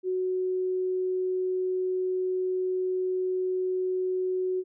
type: tone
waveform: sine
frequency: 370 Hz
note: F#4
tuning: in tune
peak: -25 dBFS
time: 0.03-4.64 s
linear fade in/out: 50 ms
effects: none